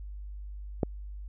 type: click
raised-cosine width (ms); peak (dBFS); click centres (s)
2; -12; 0.832
effects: added 50 Hz sine -38 dBFS peak until 1.28 s